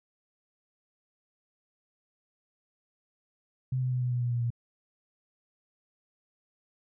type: tone with pitch steps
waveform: sine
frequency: 128.9 / 127.35 / 125.81 / 124.29 / 122.8 / 121.31 / 119.85 / 118.41 Hz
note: C3 / C3 / B2 / B2 / B2 / B2 / A#2 / A#2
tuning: -26 / -46 / +32 / +11 / -9 / -31 / +48 / +28 cents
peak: -26 dBFS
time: 3.72-4.504 s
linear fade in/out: 5 ms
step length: 98 ms
effects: none